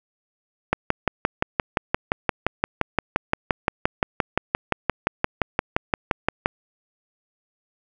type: click train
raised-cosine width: 0.5 ms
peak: -3 dBFS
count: 34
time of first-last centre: 0.73-6.459 s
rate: 5.76 Hz
effects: none